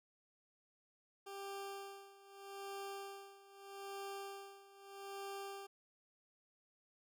20% pulse tone with tremolo, 395.1 Hz, G4, 14 cents sharp, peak -39 dBFS, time 1.26-5.67 s, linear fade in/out 10 ms, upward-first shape sine, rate 0.8 Hz, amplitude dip 85%, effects none

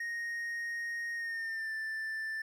triangle tone with pitch glide, 1865 to 1769.5 Hz, A#6 to A6, 0 to +9 cents, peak -33 dBFS, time 0-2.42 s, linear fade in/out 5 ms, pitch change -91 cents, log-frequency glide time 1.15-1.73 s, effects none

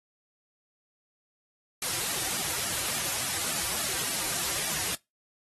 white noise with flanger, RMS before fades -30 dBFS, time 1.82-4.95 s, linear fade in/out 2 ms, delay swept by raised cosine 1.9 to 4.8 ms, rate 3.5 Hz, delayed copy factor -0.95, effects noise-tail reverb RT60 0.2 s tail -23 dB re dry + AAC 32 kbps

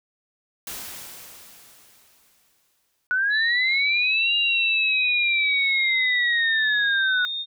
white noise with exponential decay, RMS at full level -33 dBFS, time 0.67-3.07 s, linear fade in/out 2 ms, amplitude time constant 520 ms
sine linear two-way sweep, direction up then down, 1461 to 2822 to 1461 Hz, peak -19 dBFS, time 3.11-7.25 s, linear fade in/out 0 ms, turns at 4.35 s
sine tone with pitch glide, 3955 to 3669 Hz, B7 to A#7, +2 to -28 cents, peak -26 dBFS, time 3.3-7.46 s, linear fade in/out 50 ms, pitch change -130 cents, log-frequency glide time 3.77-7.13 s
effects none

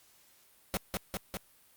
pink noise with echo, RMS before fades -31 dBFS, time 0.74-0.77 s, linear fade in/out 0 ms, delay 200 ms, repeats 3, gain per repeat -2 dB, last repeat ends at 1.37 s, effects white hiss -63 dBFS RMS until 1.76 s + Opus 48 kbps

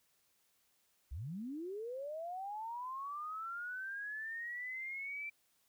sine linear sweep, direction up, 54.7 to 2349 Hz, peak -40 dBFS, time 1.11-5.3 s, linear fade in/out 10 ms, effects white hiss -75 dBFS RMS until 5.68 s

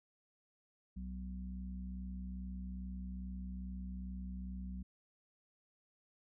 harmonic tone, 62.4 Hz, B1, 19 cents sharp, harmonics 1 / 3 / 4, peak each -43 / -45 / -59 dBFS, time 0.96-4.83 s, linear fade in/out 10 ms, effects none

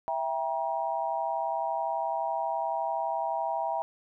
sine chord, E diminished, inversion none, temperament just, 659.3 / 791.1 / 949.3 Hz, E5 / G5 / Bb5, 0 / +16 / +31 cents, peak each -32 dBFS, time 0.08-3.82 s, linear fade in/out 0 ms, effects none

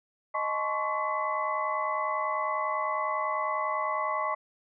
sine tone cluster, 621 / 860 / 1052 / 1122 / 2014 Hz, D#5 / A5 / C6 / C#6 / B6, -3 / -40 / +9 / +21 / +33 cents, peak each -34 / -35 / -35 / -30 / -37 dBFS, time 0.34-4.35 s, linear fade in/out 10 ms, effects none

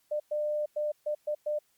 sine tone bursts at uneven times, 599 Hz, D5, 34 cents sharp, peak -27 dBFS, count 6, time 0.11-0.2 / 0.31-0.66 / 0.76-0.92 / 1.06-1.15 / 1.27-1.35 / 1.46-1.59 s, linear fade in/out 10 ms, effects white hiss -70 dBFS RMS until 1.77 s + MP3 96 kbps

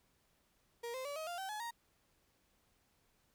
35% pulse tone with pitch steps, 470.8 / 519.4 / 573 / 632.1 / 697.3 / 769.2 / 848.6 / 936.2 Hz, A#4 / C5 / D5 / D#5 / F5 / G5 / G#5 / A#5, +17 / -13 / -43 / +27 / -3 / -33 / +37 / +7 cents, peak -39 dBFS, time 0.83-1.71 s, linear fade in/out 10 ms, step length 110 ms, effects pink hiss -75 dBFS RMS until 3.34 s

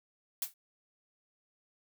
blue noise with exponential decay, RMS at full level -29 dBFS, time 0.42-0.54 s, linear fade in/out 2 ms, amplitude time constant 24 ms, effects none

